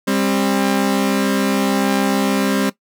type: tone pair together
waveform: sawtooth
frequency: 199.6 / 266.4 Hz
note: G3 / C4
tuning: +32 / +31 cents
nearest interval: perfect fourth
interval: 499 cents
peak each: -14 dBFS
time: 0.07-2.7 s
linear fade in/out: 10 ms
effects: noise-tail reverb RT60 0.1 s tail -17 dB re dry